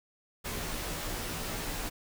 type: noise with comb filter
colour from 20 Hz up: pink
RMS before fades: -36 dBFS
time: 0.44-1.9 s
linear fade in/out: 20 ms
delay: 15 ms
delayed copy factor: -0.9
effects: none